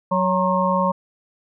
harmonic tone with a mistuned harmonic, 185.6 Hz, F#3, 6 cents sharp, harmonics 1 / 3 / 5 / 6, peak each -22 / -22 / -22 / -22 dBFS, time 0.11-0.92 s, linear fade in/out 10 ms, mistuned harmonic 6, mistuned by -61 cents, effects none

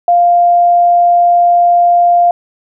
sine tone, 698.5 Hz, F5, in tune, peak -5 dBFS, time 0.08-2.31 s, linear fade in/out 2 ms, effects none

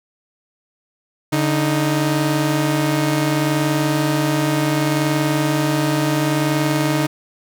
sawtooth tone pair together, 145.31 / 311.3 Hz, D3 / D#4, -18 / +1 cents, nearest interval octave + minor second, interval 1319 cents, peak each -15 dBFS, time 1.32-7.07 s, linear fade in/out 10 ms, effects none

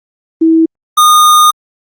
sine / square tone pair in turn, 324.5 / 1225.1 Hz, E4 / D#6, -27 / -27 cents, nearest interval octave + major seventh, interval 2300 cents, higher second, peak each -4 dBFS, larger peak neither, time 0.41-0.66 / 0.97-1.51 s, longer second, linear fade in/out 10 ms, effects Opus 24 kbps

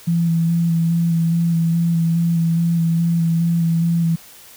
sine tone with vibrato, 167.2 Hz, E3, 25 cents sharp, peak -14 dBFS, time 0.07-4.16 s, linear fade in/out 10 ms, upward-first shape square, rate 2.4 Hz, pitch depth 16 cents each way, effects white hiss -43 dBFS RMS until 4.56 s

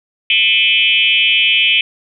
sine tone with frequency modulation, 2794 Hz, F7, in tune, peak -9 dBFS, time 0.3-1.81 s, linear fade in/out 2 ms, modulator 196 Hz, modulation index 2.5, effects none

